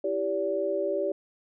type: tone cluster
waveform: sine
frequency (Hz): 330.3 / 392.6 / 575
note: E4 / G4 / D5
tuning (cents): +4 / +3 / -37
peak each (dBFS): -34 / -29 / -28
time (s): 0.04-1.12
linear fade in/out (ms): 5
effects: none